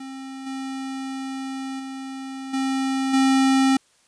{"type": "tone with level steps", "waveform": "square", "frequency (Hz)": 266.8, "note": "C4", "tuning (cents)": 34, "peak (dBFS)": [-34, -29, -32, -22, -16], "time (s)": [0, 3.77], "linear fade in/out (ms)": 5, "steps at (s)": [0.46, 1.79, 2.53, 3.13], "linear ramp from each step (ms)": 10, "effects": ["white hiss -60 dBFS RMS until 4.07 s", "resampled to 22050 Hz"]}